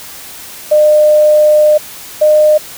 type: tone pair in turn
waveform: sine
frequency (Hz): 605 / 608.9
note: D#5 / D#5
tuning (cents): -49 / -38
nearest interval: unison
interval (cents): 11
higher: second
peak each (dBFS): -4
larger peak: neither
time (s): 0.71-1.78 / 2.21-2.58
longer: first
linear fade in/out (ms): 10
effects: white hiss -30 dBFS RMS until 2.77 s